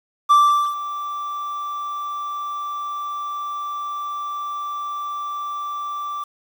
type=tone with ADSR envelope; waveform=triangle; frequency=1171 Hz; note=D6; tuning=5 cents flat; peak=-7 dBFS; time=0.29-6.24 s; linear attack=21 ms; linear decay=430 ms; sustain=-16 dB; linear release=8 ms; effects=7-bit